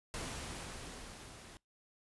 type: noise with level ramp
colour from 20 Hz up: pink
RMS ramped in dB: -41 to -54 dBFS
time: 0.14-1.57 s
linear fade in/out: 0 ms
effects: noise-tail reverb RT60 0.2 s tail -25 dB re dry + resampled to 24000 Hz